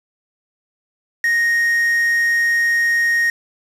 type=tone with quantisation; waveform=triangle; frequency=1864.7 Hz; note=A#6; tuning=in tune; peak=-12 dBFS; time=1.24-3.3 s; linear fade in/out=2 ms; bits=5; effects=low-pass 10000 Hz 12 dB/octave